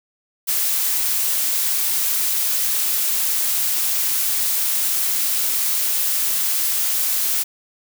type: noise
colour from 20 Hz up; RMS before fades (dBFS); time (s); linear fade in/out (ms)
blue; -20; 0.47-7.44; 20
effects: none